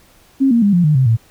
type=tone with pitch steps; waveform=sine; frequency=270 / 233.7 / 202.3 / 175.07 / 151.53 / 131.16 / 113.52 Hz; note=C#4 / A#3 / G#3 / F3 / D#3 / C3 / A#2; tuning=-45 / +5 / -45 / +5 / -45 / +5 / -45 cents; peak=-9 dBFS; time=0.4-1.17 s; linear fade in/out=20 ms; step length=110 ms; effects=pink hiss -50 dBFS RMS until 1.3 s